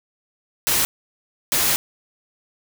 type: noise bursts at uneven times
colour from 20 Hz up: white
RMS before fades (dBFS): -19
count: 2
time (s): 0.67-0.85 / 1.52-1.76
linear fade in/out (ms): 0
effects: none